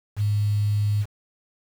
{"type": "tone with quantisation", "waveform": "sine", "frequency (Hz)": 103.83, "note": "G#2", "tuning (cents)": 0, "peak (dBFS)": -19, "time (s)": [0.16, 1.06], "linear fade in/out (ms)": 50, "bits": 7, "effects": []}